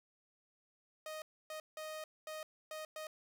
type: tone bursts at uneven times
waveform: sawtooth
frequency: 622.3 Hz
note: D#5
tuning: in tune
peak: -39 dBFS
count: 6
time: 1.06-1.22 / 1.5-1.6 / 1.77-2.04 / 2.27-2.43 / 2.71-2.85 / 2.96-3.07 s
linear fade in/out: 2 ms
effects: none